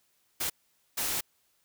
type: noise bursts at uneven times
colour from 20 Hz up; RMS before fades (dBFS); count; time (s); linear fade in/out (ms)
white; -31; 2; 0.4-0.5 / 0.97-1.21; 10
effects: white hiss -71 dBFS RMS until 1.64 s